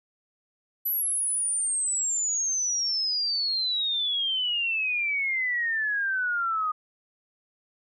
sine exponential sweep, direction down, 12000 to 1231 Hz, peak -24 dBFS, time 0.85-6.72 s, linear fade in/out 10 ms, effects none

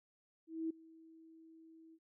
sine tone with ADSR envelope, 323.9 Hz, E4, 30 cents flat, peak -34 dBFS, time 0.47-1.99 s, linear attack 230 ms, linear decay 8 ms, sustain -23 dB, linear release 53 ms, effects none

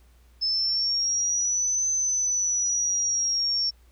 sine exponential two-way sweep, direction up then down, 5220 to 6160 to 5460 Hz, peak -22 dBFS, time 0.41-3.71 s, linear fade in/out 20 ms, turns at 1.89 s, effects added 60 Hz sine -53 dBFS peak until 3.91 s + pink hiss -64 dBFS RMS until 3.91 s

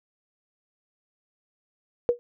sine tone with exponential decay, 481 Hz, B4, 46 cents flat, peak -13 dBFS, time 2.09-2.19 s, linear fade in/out 0 ms, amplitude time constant 21 ms, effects none

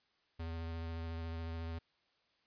square tone with vibrato, 82.41 Hz, E2, in tune, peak -40 dBFS, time 0.39-1.79 s, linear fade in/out 10 ms, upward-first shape sine, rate 14 Hz, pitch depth 16 cents each way, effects white hiss -75 dBFS RMS until 2.46 s + resampled to 11025 Hz

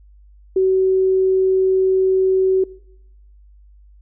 sine tone, 378 Hz, F#4, 37 cents sharp, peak -12 dBFS, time 0.56-2.64 s, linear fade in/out 5 ms, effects noise-tail reverb RT60 0.8 s tail -22 dB re dry + added 50 Hz sine -44 dBFS peak until 4.01 s

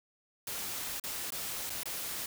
white noise with dropouts, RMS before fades -38 dBFS, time 0.47-2.26 s, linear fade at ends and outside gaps 2 ms, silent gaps 0.998-1.038 / 1.305-1.321 / 1.696-1.702 / 1.833-1.856 s, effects none

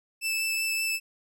sawtooth tone with vibrato, 2637 Hz, E7, in tune, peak -23 dBFS, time 0.21-1 s, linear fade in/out 50 ms, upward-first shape triangle, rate 5.2 Hz, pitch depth 11 cents each way, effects none

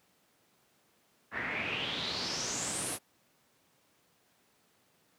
pink noise with low-pass filter sweep, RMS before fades -35 dBFS, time 1.31-2.99 s, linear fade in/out 50 ms, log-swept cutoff 1700 to 11000 Hz, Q 5.9, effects pink hiss -69 dBFS RMS until 5.18 s + high-pass 150 Hz 12 dB/octave

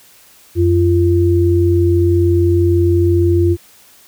sine tone pair together, 90.22 / 344 Hz, F#2 / F4, -43 / -26 cents, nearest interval octave + major seventh, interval 2317 cents, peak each -12 dBFS, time 0.55-3.57 s, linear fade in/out 50 ms, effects white hiss -46 dBFS RMS until 4.07 s

